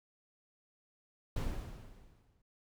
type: noise with exponential decay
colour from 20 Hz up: brown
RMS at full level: -33 dBFS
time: 1.36-2.42 s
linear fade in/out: 5 ms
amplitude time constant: 230 ms
effects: none